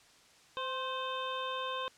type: harmonic tone with a mistuned harmonic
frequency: 516 Hz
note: C5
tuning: 24 cents flat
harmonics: 1 / 2 / 3 / 5 / 6 / 7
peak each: -40 / -37 / -45 / -46 / -45 / -44 dBFS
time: 0.57-1.88 s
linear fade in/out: 0 ms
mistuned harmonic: 2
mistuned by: +37 cents
effects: white hiss -61 dBFS RMS until 1.97 s + low-pass 7000 Hz 12 dB/octave